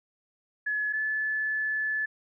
sine tone pair in turn, 1703 / 1731.8 Hz, G#6 / A6, +43 / -28 cents, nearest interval unison, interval 29 cents, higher second, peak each -26 dBFS, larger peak neither, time 0.66-0.93 / 0.93-2.06 s, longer second, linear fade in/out 10 ms, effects none

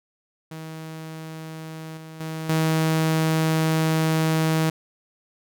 sawtooth tone with level steps, 159.4 Hz, D#3, 42 cents sharp, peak -30 / -34 / -25 / -15 dBFS, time 0.51-4.7 s, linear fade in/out 5 ms, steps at 1.97 / 2.2 / 2.49 s, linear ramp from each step 5 ms, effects none

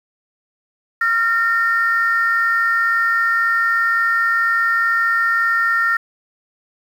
sine tone pair together, 1381 / 1825.9 Hz, F6 / A#6, -20 / -36 cents, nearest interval perfect fourth, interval 484 cents, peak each -16 dBFS, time 1.01-5.97 s, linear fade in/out 5 ms, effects tanh soft clip ceiling -7 dBFS + 7-bit

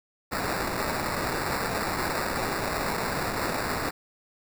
blue noise with sample-and-hold, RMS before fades -29 dBFS, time 0.31-3.91 s, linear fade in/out 20 ms, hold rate 3150 Hz, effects none

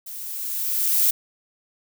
violet noise with level ramp, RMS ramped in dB -36 to -17 dBFS, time 0.06-1.11 s, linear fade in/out 10 ms, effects none

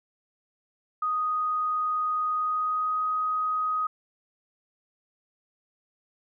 sine tone with pitch glide, 1244.5 to 1254.6 Hz, D#6 to D#6, 0 to +14 cents, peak -24 dBFS, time 1.02-3.87 s, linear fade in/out 5 ms, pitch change +14 cents, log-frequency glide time 2.35-3.04 s, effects none

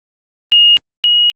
sine tone pair in turn, 2856 / 2893 Hz, F7 / F#7, +38 / -40 cents, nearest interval unison, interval 22 cents, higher second, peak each -4 / -7 dBFS, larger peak first, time 0.52-0.77 / 1.04-1.3 s, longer second, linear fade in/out 0 ms, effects Opus 24 kbps

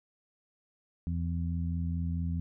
harmonic tone, 84.6 Hz, E2, 45 cents sharp, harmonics 1 / 2 / 3, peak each -31 / -34 / -42 dBFS, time 1.07-2.4 s, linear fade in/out 0 ms, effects none

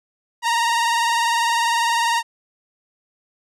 sawtooth tone with vibrato, 932.3 Hz, A#5, in tune, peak -13 dBFS, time 0.42-2.23 s, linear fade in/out 50 ms, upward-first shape triangle, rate 20 Hz, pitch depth 59 cents each way, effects low-pass 9000 Hz 12 dB/octave

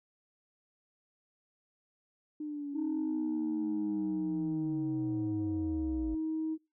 sine linear sweep, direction down, 304.7 to 51.91 Hz, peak -35 dBFS, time 2.4-6.15 s, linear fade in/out 5 ms
sine tone with pitch glide, 311.1 to 316.5 Hz, D#4 to D#4, 0 to +30 cents, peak -30 dBFS, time 2.73-6.58 s, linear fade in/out 50 ms, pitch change +30 cents, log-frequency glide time 3.49-5.53 s
effects noise-tail reverb RT60 0.3 s tail -26 dB re dry + tanh soft clip ceiling -26 dBFS

